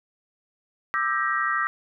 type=chord; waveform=sine; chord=E half-diminished seventh; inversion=third; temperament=just; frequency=1186.7 / 1318.5 / 1582.2 / 1898.7 Hz; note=D6 / E6 / G6 / Bb6; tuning=+18 / 0 / +16 / +31 cents; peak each=-27 / -27 / -29 / -27 dBFS; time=0.94-1.67 s; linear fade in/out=0 ms; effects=none